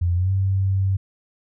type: tone with pitch glide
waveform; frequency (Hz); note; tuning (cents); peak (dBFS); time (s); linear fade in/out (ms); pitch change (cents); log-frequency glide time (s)
sine; 87.31 to 96.32; F2 to G2; 0 to -30; -17; 0.01-0.97; 10; +170; 0.15-0.31
effects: none